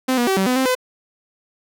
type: tone with pitch steps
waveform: sawtooth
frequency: 258.7 / 241.1 / 383.8 / 191.6 / 252.2 / 262.4 / 507 Hz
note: C4 / B3 / G4 / G3 / B3 / C4 / B4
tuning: -19 / -41 / -37 / -39 / +36 / +5 / +45 cents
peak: -12 dBFS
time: 0.08-0.752 s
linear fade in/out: 10 ms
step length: 96 ms
effects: none